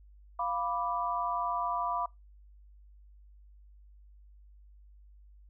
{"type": "chord", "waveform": "sine", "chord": "B diminished", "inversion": "second", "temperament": "equal", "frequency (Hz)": [698.5, 987.8, 1174.7], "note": ["F5", "B5", "D6"], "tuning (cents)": [0, 0, 0], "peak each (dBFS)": [-35, -33, -34], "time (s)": [0.39, 2.06], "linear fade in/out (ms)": 5, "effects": ["noise-tail reverb RT60 0.2 s tail -23 dB re dry", "added 50 Hz sine -53 dBFS peak until 5.49 s"]}